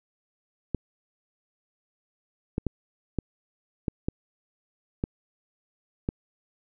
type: clicks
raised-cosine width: 3 ms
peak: -13 dBFS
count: 8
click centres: 0.747 / 2.581 / 2.667 / 3.187 / 3.882 / 4.085 / 5.039 / 6.089 s
effects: none